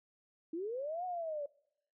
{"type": "linear two-way sweep", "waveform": "sine", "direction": "up then down", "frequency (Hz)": [311.1, 740, 562], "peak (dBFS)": -36, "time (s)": [0.53, 1.46], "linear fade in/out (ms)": 5, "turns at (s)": 1.05, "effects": ["noise-tail reverb RT60 0.7 s tail -22 dB re dry"]}